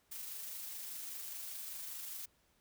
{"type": "noise with amplitude modulation", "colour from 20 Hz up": "blue", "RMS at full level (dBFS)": -44, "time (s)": [0.11, 2.26], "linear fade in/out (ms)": 10, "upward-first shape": "sine", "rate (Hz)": 25, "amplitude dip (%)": 25, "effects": ["pink hiss -73 dBFS RMS until 2.6 s"]}